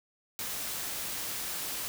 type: noise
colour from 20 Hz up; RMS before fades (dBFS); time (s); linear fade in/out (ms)
white; -36; 0.39-1.88; 0
effects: none